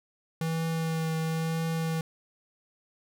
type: tone with vibrato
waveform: square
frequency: 162.1 Hz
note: E3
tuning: 29 cents flat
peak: -28 dBFS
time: 0.41-2.01 s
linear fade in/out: 2 ms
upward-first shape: triangle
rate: 1 Hz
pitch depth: 17 cents each way
effects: none